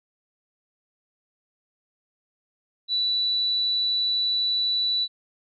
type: tone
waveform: sine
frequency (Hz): 3956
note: B7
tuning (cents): +2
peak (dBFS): -21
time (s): 2.88-5.08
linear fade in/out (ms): 50
effects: none